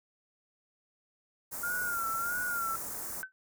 white band-stop noise, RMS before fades -39 dBFS, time 1.51-3.23 s, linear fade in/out 20 ms, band 1600 to 6400 Hz, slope 24 dB/octave
sine tone with vibrato, 1396.9 Hz, F6, in tune, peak -31 dBFS, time 1.63-2.76 s, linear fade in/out 5 ms, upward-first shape sine, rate 1.6 Hz, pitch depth 83 cents each way
sine tone with exponential decay, 1527 Hz, G6, 46 cents flat, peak -31 dBFS, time 3.23-3.32 s, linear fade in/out 0 ms, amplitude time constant 19 ms
effects none

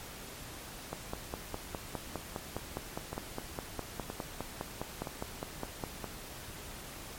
two click trains, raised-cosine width 1 ms, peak -21 / -23 dBFS, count 25 / 4, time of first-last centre 0.93-5.838 / 3.13-6.043 s, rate 4.89 / 1.03 Hz, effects pink hiss -46 dBFS RMS until 7.18 s + MP3 64 kbps

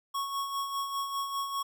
square tone with tremolo, 1105 Hz, C#6, 6 cents flat, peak -30 dBFS, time 0.14-1.63 s, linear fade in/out 10 ms, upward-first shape sine, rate 5 Hz, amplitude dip 50%, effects none

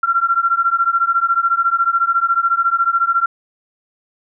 sine beating tone pair, 1361 / 1375 Hz, F6 / F6, -45 / -27 cents, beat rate 14 Hz, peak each -16 dBFS, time 0.03-3.26 s, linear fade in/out 5 ms, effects none

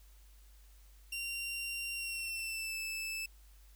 sawtooth tone with pitch glide, 2762 to 2630 Hz, F7 to E7, -20 to -5 cents, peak -34 dBFS, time 1.12-3.26 s, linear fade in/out 5 ms, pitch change -85 cents, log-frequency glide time 1.94-2.78 s, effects added 50 Hz sine -56 dBFS peak until 3.75 s + white hiss -67 dBFS RMS until 3.75 s

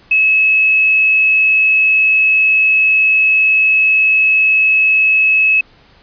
sine tone with quantisation, 2582 Hz, E7, 37 cents flat, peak -8 dBFS, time 0.11-5.61 s, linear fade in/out 5 ms, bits 6, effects pink hiss -47 dBFS RMS until 6.02 s + resampled to 11025 Hz

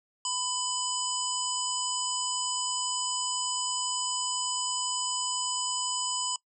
harmonic tone, 999 Hz, B5, 20 cents sharp, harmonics 1 / 3 / 5 / 7 / 8, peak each -35 / -35 / -35 / -35 / -35 dBFS, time 0.25-6.36 s, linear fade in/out 2 ms, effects noise-tail reverb RT60 0.1 s tail -22 dB re dry

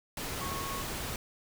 sine tone in noise, 1100 Hz, C#6, 14 cents flat, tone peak -38 dBFS, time 0.41-0.82 s, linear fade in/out 2 ms, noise pink, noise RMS -37 dBFS, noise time 0.17-1.16 s, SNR -4 dB, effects none

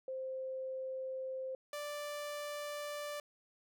sine / sawtooth tone pair in turn, 523.3 / 587.4 Hz, C5 / D5, 0 / 0 cents, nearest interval major second, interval 200 cents, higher second, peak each -38 / -36 dBFS, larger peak second, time 0.08-1.55 / 1.73-3.2 s, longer neither, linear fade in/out 2 ms, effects none

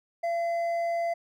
triangle tone with hard clipping, 680 Hz, F5, 46 cents flat, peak -27 dBFS, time 0.23-1.14 s, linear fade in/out 10 ms, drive 8 dB, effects none

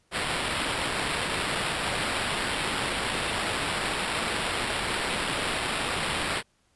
white noise with sample-and-hold, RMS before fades -29 dBFS, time 0.11-6.43 s, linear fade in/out 50 ms, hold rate 6300 Hz, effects pink hiss -68 dBFS RMS until 6.75 s + resampled to 24000 Hz

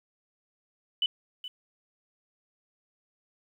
sine tone with echo, 2990 Hz, F#7, 17 cents sharp, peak -23 dBFS, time 1.02-1.06 s, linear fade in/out 2 ms, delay 420 ms, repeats 1, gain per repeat -13 dB, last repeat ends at 1.48 s, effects 10-bit

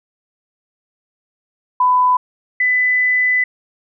sine tone pair in turn, 1000 / 2000 Hz, B5 / B6, +21 / +21 cents, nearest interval octave, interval 1200 cents, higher second, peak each -10 / -12 dBFS, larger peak first, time 1.8-2.17 / 2.6-3.44 s, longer second, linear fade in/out 5 ms, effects none

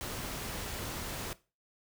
pink noise, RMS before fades -39 dBFS, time 0.01-1.33 s, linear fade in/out 0 ms, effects noise-tail reverb RT60 0.3 s tail -18 dB re dry

